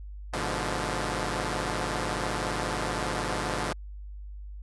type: chord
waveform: 5% pulse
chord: G# diminished seventh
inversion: none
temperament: equal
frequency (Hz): 103.83 / 123.47 / 146.83 / 174.61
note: G#2 / B2 / D3 / F3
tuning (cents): 0 / 0 / 0 / 0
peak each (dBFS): -23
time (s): 0.33-3.73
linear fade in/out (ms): 5
effects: added 50 Hz sine -38 dBFS peak until 4.62 s + resampled to 24000 Hz